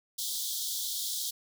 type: high-pass noise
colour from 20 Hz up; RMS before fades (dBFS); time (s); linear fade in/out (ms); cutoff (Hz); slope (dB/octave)
pink; -34; 0.18-1.31; 10; 3300; 96
effects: none

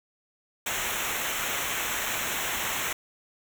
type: noise with comb filter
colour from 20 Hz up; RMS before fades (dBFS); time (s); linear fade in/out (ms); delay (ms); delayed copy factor
pink; -30; 0.66-2.93; 5; 0.21; -0.85
effects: none

